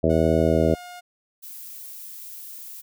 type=harmonic tone; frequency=80.6 Hz; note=E2; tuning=38 cents flat; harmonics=1 / 2 / 3 / 4 / 5 / 6 / 7 / 8; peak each=-25 / -25 / -25 / -25 / -25 / -25 / -25 / -25 dBFS; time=0.03-0.75 s; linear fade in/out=10 ms
type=tone with pitch glide; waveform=sawtooth; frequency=730 to 713.3 Hz; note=F#5 to F5; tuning=-24 to +36 cents; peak=-34 dBFS; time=0.09-1.01 s; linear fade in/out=20 ms; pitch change=-40 cents; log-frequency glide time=0.34-0.69 s
type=noise; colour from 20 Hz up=violet; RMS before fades=-39 dBFS; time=1.42-2.82 s; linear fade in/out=20 ms
effects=none